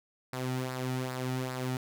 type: tone with flanger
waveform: sawtooth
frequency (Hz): 128.3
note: C3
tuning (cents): -34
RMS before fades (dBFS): -34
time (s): 0.33-1.77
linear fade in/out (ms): 2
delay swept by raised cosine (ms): 0.31 to 1.91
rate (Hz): 2.5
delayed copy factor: -0.55
effects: none